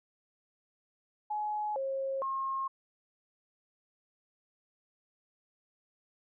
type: tone with pitch steps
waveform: sine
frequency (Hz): 844 / 539 / 1074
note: G#5 / C#5 / C6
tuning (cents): +28 / -49 / +45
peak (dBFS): -31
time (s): 1.3-2.68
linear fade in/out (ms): 10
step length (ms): 460
effects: none